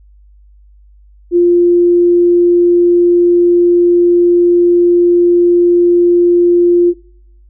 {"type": "tone", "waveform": "sine", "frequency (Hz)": 349.2, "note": "F4", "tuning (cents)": 0, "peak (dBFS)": -5, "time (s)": [1.31, 6.94], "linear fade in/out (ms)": 50, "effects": ["noise-tail reverb RT60 0.7 s tail -21 dB re dry", "added 50 Hz sine -40 dBFS peak until 7.49 s"]}